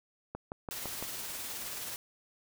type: click train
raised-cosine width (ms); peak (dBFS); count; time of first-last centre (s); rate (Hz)
1; -24; 5; 0.35-1.026; 5.92
type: noise with tremolo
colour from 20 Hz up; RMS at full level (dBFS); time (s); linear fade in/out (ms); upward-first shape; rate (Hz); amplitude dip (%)
white; -39; 0.71-1.96; 0; sine; 19; 25
effects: none